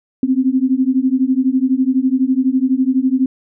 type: beating tone pair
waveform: sine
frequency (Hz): 254.8 / 266.8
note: C4 / C4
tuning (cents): -46 / +34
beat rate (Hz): 12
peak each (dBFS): -15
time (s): 0.23-3.26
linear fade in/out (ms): 2
effects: none